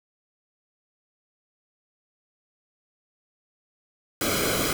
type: noise with comb filter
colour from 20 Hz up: pink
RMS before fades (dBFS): -25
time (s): 4.21-4.73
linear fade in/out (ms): 2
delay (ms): 1.1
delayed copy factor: -0.75
effects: none